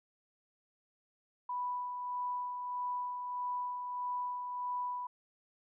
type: tone with tremolo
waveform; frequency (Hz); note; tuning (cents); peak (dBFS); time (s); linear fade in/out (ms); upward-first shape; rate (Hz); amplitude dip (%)
sine; 987.8; B5; 0; -33; 1.49-5.07; 5; sine; 1.6; 40
effects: none